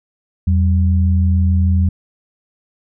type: tone pair together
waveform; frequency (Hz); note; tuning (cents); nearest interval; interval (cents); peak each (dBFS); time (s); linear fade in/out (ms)
sine; 84.2 / 190.89; E2 / G3; +37 / -46; octave + major second; 1417; -11 / -19; 0.47-1.89; 5
effects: none